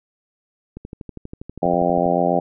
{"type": "click train", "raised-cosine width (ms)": 3, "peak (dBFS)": -20, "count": 17, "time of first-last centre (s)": [0.77, 2.06], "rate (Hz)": 12.4}
{"type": "harmonic tone", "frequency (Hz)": 87.31, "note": "F2", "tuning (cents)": 0, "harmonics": [2, 3, 4, 5, 6, 7, 8, 9], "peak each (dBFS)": [-24, -25, -26, -27, -24, -22, -23, -23], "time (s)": [1.62, 2.4], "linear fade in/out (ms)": 10}
{"effects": []}